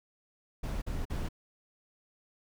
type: noise bursts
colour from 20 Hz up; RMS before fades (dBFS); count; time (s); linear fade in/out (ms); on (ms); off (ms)
brown; -34; 3; 0.63-1.288; 10; 190; 44
effects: none